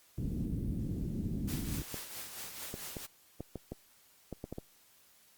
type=low-pass noise; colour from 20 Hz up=white; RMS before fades=-36 dBFS; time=0.18-1.82 s; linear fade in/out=0 ms; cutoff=250 Hz; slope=24 dB/octave
type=noise with tremolo; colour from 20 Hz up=white; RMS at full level=-42 dBFS; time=1.47-3.07 s; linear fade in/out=20 ms; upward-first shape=triangle; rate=4.5 Hz; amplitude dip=55%
type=clicks; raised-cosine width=2 ms; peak=-26 dBFS; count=10; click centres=1.943 / 2.741 / 2.968 / 3.406 / 3.557 / 3.72 / 4.327 / 4.441 / 4.526 / 4.584 s
effects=white hiss -64 dBFS RMS until 5.37 s + Opus 48 kbps